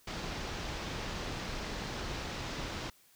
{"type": "low-pass noise", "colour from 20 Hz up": "pink", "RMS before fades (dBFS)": -39, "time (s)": [0.07, 2.9], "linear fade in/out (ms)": 5, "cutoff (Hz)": 5900, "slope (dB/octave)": 24, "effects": ["white hiss -64 dBFS RMS until 3.15 s"]}